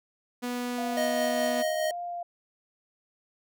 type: tone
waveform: sawtooth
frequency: 245.2 Hz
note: B3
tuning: 12 cents flat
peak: -26 dBFS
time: 0.42-1.63 s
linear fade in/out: 20 ms
type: tone with vibrato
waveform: sine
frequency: 698.5 Hz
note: F5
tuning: in tune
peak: -32 dBFS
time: 0.78-2.23 s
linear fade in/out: 5 ms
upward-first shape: triangle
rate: 2.6 Hz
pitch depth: 9 cents each way
type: tone with tremolo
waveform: square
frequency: 625 Hz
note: D#5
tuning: 8 cents sharp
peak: -26 dBFS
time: 0.97-1.91 s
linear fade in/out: 2 ms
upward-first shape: triangle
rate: 4.8 Hz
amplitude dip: 35%
effects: none